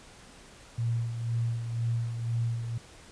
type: tone with tremolo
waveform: sine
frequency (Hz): 116.54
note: A#2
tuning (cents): 0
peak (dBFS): -25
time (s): 0.78-2.78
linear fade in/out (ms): 5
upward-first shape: sine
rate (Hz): 2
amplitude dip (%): 55
effects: pink hiss -52 dBFS RMS until 3.11 s + resampled to 22050 Hz